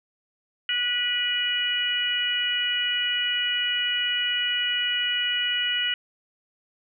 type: harmonic tone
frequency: 487.9 Hz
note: B4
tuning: 21 cents flat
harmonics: 3 / 4 / 5 / 6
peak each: -31 / -30 / -33 / -24 dBFS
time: 0.69-5.94 s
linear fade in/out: 2 ms
effects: none